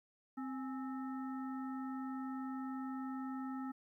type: harmonic tone with a mistuned harmonic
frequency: 261.6 Hz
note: C4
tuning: in tune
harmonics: 1 / 3 / 5 / 7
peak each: -40 / -50 / -50 / -59 dBFS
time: 0.37-3.72 s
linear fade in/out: 10 ms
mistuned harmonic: 3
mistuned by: +96 cents
effects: 13-bit